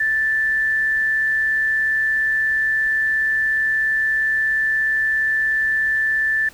sine tone with amplitude modulation, 1760 Hz, A6, in tune, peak -15 dBFS, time 0-6.49 s, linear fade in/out 5 ms, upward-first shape sine, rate 137 Hz, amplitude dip 25%, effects added 43 Hz sine -48 dBFS peak until 6.53 s + pink hiss -46 dBFS RMS until 6.53 s

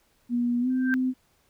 sine tone with pitch glide, 241 to 256.8 Hz, B3 to C4, -42 to -32 cents, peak -22 dBFS, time 0.29-1.14 s, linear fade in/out 50 ms, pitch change +110 cents, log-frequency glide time 0.6-0.68 s
sine tone with exponential growth, 1568 Hz, G6, in tune, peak -21 dBFS, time 0.7-0.94 s, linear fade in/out 0 ms, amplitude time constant 52 ms
effects pink hiss -66 dBFS RMS until 1.49 s

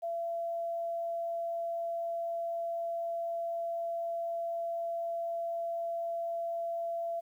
sine tone, 676 Hz, E5, 43 cents sharp, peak -32 dBFS, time 0.02-7.21 s, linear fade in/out 20 ms, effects 11-bit

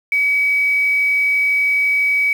sine tone with quantisation, 2273 Hz, C#7, 43 cents sharp, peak -13 dBFS, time 0.12-2.33 s, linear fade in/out 2 ms, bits 6, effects none

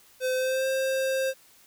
square tone with pitch glide, 513 to 529.6 Hz, C5 to C5, -34 to +21 cents, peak -25 dBFS, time 0.2-1.34 s, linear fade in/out 50 ms, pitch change +55 cents, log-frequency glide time 0.36-0.67 s, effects white hiss -57 dBFS RMS until 1.66 s

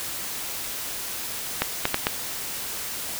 clicks, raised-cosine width 0.3 ms, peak -4 dBFS, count 4, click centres 1.62 / 1.854 / 1.944 / 2.069 s, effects white hiss -32 dBFS RMS until 3.19 s

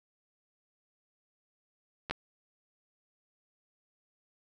clicks, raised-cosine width 0.3 ms, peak -21 / -15 dBFS, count 2, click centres 2.098 / 2.11 s, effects none

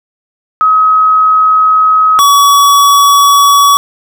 sine / square tone pair in turn, 1272 / 1133.2 Hz, D#6 / C#6, +38 / +38 cents, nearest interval major second, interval 200 cents, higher first, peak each -4 dBFS, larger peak neither, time 0.61-2.19 / 2.19-3.77 s, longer neither, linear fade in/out 0 ms, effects none

